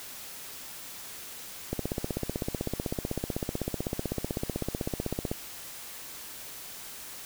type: click train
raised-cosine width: 2 ms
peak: -16 dBFS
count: 58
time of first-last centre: 1.73-5.315 s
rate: 15.9 Hz
effects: white hiss -43 dBFS RMS until 7.25 s